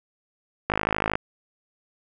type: click train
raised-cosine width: 0.5 ms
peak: -7 dBFS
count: 25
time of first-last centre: 0.7-1.155 s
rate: 52.8 Hz
effects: none